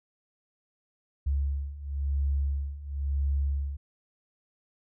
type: beating tone pair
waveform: sine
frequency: 69.3 / 70.27 Hz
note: C#2 / C#2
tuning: 0 / +24 cents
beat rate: 0.97 Hz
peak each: -31 / -28 dBFS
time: 1.26-3.77 s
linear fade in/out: 10 ms
effects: none